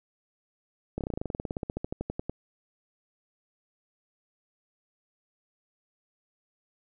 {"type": "slowing click train", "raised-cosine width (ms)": 2, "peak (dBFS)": -18, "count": 24, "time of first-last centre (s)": [0.98, 2.296], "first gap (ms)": 28, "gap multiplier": 1.06, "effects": []}